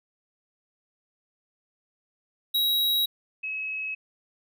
square / sine tone pair in turn, 3847 / 2568 Hz, B7 / E7, -46 / -46 cents, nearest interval perfect fifth, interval 700 cents, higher first, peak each -22 / -29 dBFS, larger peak first, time 2.54-3.06 / 3.43-3.95 s, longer neither, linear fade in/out 10 ms, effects none

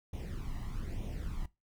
brown noise with flanger, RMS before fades -38 dBFS, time 0.13-1.46 s, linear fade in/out 5 ms, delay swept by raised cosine 0.32 to 1.03 ms, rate 1.1 Hz, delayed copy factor +0.7, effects noise-tail reverb RT60 0.2 s tail -19 dB re dry

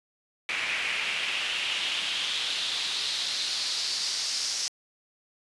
pink noise with band-pass filter sweep, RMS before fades -30 dBFS, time 0.49-4.68 s, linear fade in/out 0 ms, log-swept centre 2300 to 5400 Hz, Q 3.2, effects resampled to 24000 Hz

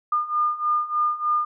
sine beating tone pair, 1210 / 1213.3 Hz, D#6 / D#6, -49 / -44 cents, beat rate 3.3 Hz, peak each -25 / -22 dBFS, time 0.12-1.45 s, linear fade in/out 5 ms, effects none

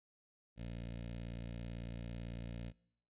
15% pulse tone with notch filter, 58 Hz, A#1, 8 cents flat, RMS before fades -45 dBFS, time 0.56-2.73 s, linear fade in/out 50 ms, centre 1100 Hz, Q 0.81, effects noise-tail reverb RT60 0.7 s tail -23 dB re dry + resampled to 8000 Hz

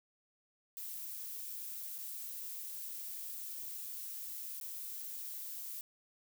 violet noise with dropouts, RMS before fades -44 dBFS, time 0.77-5.81 s, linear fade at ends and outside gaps 0 ms, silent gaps 1.982-1.987 / 4.6-4.612 s, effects none

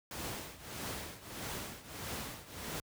pink noise with tremolo, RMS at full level -39 dBFS, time 0.11-2.8 s, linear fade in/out 2 ms, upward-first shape triangle, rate 1.6 Hz, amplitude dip 85%, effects high-pass 60 Hz 12 dB/octave

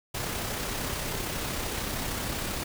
pink noise with amplitude modulation, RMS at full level -31 dBFS, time 0.14-2.64 s, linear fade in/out 10 ms, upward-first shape sine, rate 33 Hz, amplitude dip 30%, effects none

